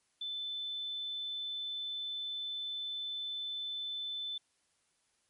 sine tone, 3520 Hz, A7, in tune, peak -36 dBFS, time 0.21-4.38 s, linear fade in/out 5 ms, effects white hiss -75 dBFS RMS until 5.29 s + MP3 48 kbps

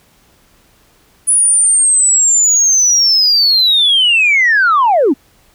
sine linear sweep, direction down, 9930 to 233.1 Hz, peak -6 dBFS, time 1.27-5.14 s, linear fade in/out 20 ms, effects tanh soft clip ceiling -4 dBFS + pink hiss -51 dBFS RMS until 5.54 s

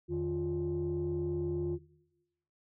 sine tone cluster, 84.6 / 153.1 / 349.8 Hz, E2 / D#3 / F4, +45 / -28 / +3 cents, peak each -38 / -36 / -31 dBFS, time 0.08-1.79 s, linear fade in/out 50 ms, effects noise-tail reverb RT60 0.9 s tail -19 dB re dry + tanh soft clip ceiling -26 dBFS

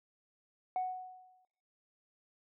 sine tone with exponential decay, 740 Hz, F#5, in tune, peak -28 dBFS, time 0.76-1.45 s, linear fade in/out 1 ms, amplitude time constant 150 ms, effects noise-tail reverb RT60 0.8 s tail -22 dB re dry + tanh soft clip ceiling -28 dBFS

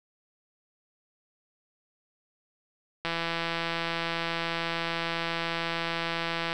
click train, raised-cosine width 0.3 ms, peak -14 dBFS, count 582, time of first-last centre 3.05-6.529 s, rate 167 Hz, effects none

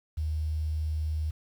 sine tone, 77.6 Hz, D#2, 4 cents flat, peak -27 dBFS, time 0.17-1.31 s, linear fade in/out 10 ms, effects 9-bit

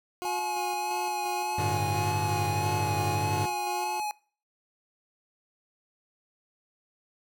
20% pulse tone with tremolo, 359.5 Hz, F#4, 50 cents flat, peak -28 dBFS, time 0.22-4 s, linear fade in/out 0 ms, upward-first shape square, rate 2.9 Hz, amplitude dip 35%
square tone with vibrato, 840 Hz, G#5, 19 cents sharp, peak -30 dBFS, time 0.25-4.11 s, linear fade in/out 0 ms, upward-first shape sine, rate 1.7 Hz, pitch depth 25 cents each way
45% pulse chord, G suspended second, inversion none, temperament equal, 98 / 110 / 146.83 Hz, G2 / A2 / D3, 0 / 0 / 0 cents, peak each -31 / -35 / -34 dBFS, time 1.58-3.46 s, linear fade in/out 5 ms
effects noise-tail reverb RT60 0.4 s tail -22 dB re dry

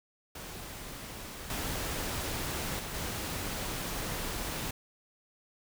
pink noise with level steps, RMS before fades -43 / -35 / -39 / -36 dBFS, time 0.35-4.71 s, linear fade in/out 5 ms, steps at 1.5 / 2.79 / 2.94 s, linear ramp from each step 2 ms, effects none

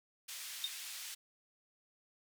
pink band-pass noise, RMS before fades -46 dBFS, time 0.28-1.15 s, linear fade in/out 10 ms, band 2700 to 15000 Hz, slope 12 dB/octave
sine tone with exponential decay, 3674 Hz, A#7, 26 cents flat, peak -29 dBFS, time 0.64-0.71 s, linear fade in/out 2 ms, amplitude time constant 15 ms
effects none

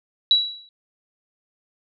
sine tone with exponential decay, 3910 Hz, B7, 18 cents flat, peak -10 dBFS, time 0.31-0.69 s, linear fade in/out 1 ms, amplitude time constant 81 ms, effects none

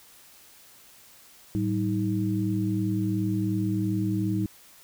sine tone cluster, 108.6 / 191.4 / 315.3 Hz, A2 / G3 / D#4, -22 / -41 / +23 cents, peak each -28 dBFS, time 1.55-4.46 s, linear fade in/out 0 ms, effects white hiss -53 dBFS RMS until 4.83 s

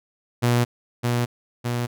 sawtooth tone with echo, 120.6 Hz, B2, 41 cents flat, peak -13 dBFS, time 0.42-0.65 s, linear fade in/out 20 ms, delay 610 ms, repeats 2, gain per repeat -3 dB, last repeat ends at 1.87 s, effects none

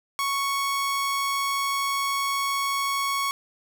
sawtooth tone, 1108.7 Hz, C#6, in tune, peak -20 dBFS, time 0.19-3.31 s, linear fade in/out 0 ms, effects none

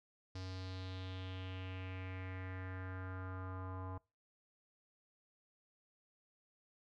square tone with low-pass filter sweep, 93.3 Hz, F#2, 15 cents sharp, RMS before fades -45 dBFS, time 0.35-3.98 s, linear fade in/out 5 ms, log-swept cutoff 5000 to 1000 Hz, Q 3.6, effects noise-tail reverb RT60 0.3 s tail -25 dB re dry

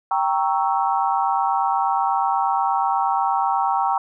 sine chord, G diminished seventh, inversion none, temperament equal, 784 / 932.3 / 1108.7 / 1318.5 Hz, G5 / Bb5 / Db6 / Fb6, 0 / 0 / 0 / 0 cents, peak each -21 / -22 / -25 / -27 dBFS, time 0.11-3.98 s, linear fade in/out 2 ms, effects none

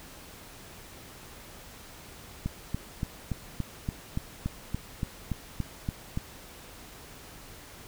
click train, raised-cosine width 5 ms, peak -17 dBFS, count 14, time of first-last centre 2.46-6.174 s, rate 3.5 Hz, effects pink hiss -48 dBFS RMS until 7.87 s

